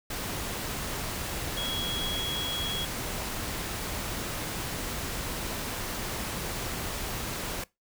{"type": "tone in noise", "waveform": "sine", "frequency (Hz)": 3322, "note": "G#7", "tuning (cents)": 0, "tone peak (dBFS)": -31, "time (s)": [1.57, 2.85], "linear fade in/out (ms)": 5, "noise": "pink", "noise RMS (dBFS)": -34, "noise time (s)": [0.1, 7.64], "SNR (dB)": 0, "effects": ["noise-tail reverb RT60 0.2 s tail -21 dB re dry"]}